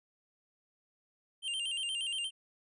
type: tone with vibrato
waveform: square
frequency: 2960 Hz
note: F#7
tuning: in tune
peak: -34 dBFS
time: 1.42-2.31 s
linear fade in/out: 50 ms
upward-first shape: square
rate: 8.5 Hz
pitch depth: 96 cents each way
effects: resampled to 24000 Hz